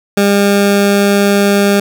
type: tone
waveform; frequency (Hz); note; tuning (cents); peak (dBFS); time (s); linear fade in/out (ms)
20% pulse; 201.2; G3; +45; -3; 0.17-1.8; 5
effects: none